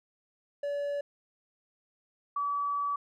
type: tone pair in turn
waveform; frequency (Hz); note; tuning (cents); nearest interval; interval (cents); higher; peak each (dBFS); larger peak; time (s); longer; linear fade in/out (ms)
triangle / sine; 573 / 1146; D5 / D6; -43 / -43; octave; 1200; second; -28; neither; 0.63-1.01 / 2.36-2.96; second; 5
effects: none